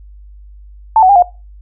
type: tone with pitch steps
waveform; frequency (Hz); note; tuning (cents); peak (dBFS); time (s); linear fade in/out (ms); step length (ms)
sine; 883 / 746 / 803 / 712; A5 / F#5 / G5 / F5; +6 / +14 / +41 / +33; -4; 0.96-1.224; 2; 66
effects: noise-tail reverb RT60 0.3 s tail -21 dB re dry + added 50 Hz sine -34 dBFS peak until 1.61 s